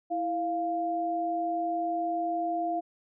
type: tone pair together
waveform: sine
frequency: 329.2 / 697.6 Hz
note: E4 / F5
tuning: -2 / -2 cents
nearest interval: octave + minor second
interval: 1300 cents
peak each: -33 / -28 dBFS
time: 0.1-2.81 s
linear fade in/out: 20 ms
effects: none